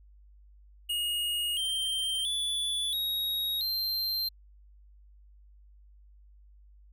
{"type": "tone with pitch steps", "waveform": "square", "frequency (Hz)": [2869, 3147, 3451, 3786, 4152], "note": ["F7", "G7", "A7", "A#7", "C8"], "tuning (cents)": [46, 6, -34, 26, -14], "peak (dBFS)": -29, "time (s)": [0.89, 4.29], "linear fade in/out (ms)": 10, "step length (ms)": 680, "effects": ["added 50 Hz sine -53 dBFS peak until 6.92 s"]}